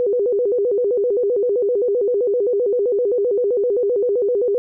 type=tone with vibrato; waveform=sine; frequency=444.6 Hz; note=A4; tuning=18 cents sharp; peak=-15 dBFS; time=0-4.58 s; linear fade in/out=0 ms; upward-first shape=square; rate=7.7 Hz; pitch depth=170 cents each way; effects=none